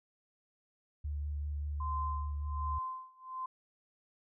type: tone with vibrato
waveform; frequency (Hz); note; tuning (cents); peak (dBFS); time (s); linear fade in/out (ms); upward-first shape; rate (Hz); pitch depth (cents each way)
sine; 73.3; D2; -3; -34; 1.04-2.79; 10; sine; 5.1; 16
type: tone with tremolo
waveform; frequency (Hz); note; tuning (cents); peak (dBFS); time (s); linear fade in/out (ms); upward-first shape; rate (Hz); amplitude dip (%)
sine; 1036; C6; -17; -34; 1.8-3.46; 5; sine; 1.3; 95
effects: none